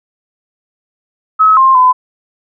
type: tone with pitch steps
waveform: sine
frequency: 1284 / 1058 / 1013 Hz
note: E6 / C6 / B5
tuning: -46 / +19 / +44 cents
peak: -4 dBFS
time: 1.39-1.93 s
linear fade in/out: 20 ms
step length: 180 ms
effects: none